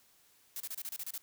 blue noise bursts, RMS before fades -40 dBFS, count 9, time 0.56-1.179 s, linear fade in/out 2 ms, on 43 ms, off 29 ms, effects white hiss -66 dBFS RMS until 1.22 s

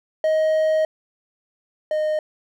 triangle tone pair in turn, 628 / 615.8 Hz, D#5 / D#5, +16 / -18 cents, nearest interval unison, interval 34 cents, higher first, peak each -14 / -17 dBFS, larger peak first, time 0.24-0.85 / 1.91-2.19 s, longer first, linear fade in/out 2 ms, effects none

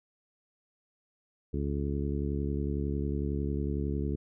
harmonic tone, 71 Hz, C#2, 42 cents sharp, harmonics 1 / 2 / 3 / 4 / 5 / 6, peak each -32 / -35 / -37 / -38 / -39 / -40 dBFS, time 1.53-4.16 s, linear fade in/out 10 ms, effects none

